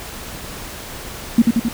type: tone with echo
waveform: sine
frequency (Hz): 232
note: A#3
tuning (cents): -8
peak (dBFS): -6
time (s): 1.38-1.42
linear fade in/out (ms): 5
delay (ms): 89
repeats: 3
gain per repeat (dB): -3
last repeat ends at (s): 1.687
effects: pink hiss -32 dBFS RMS until 1.73 s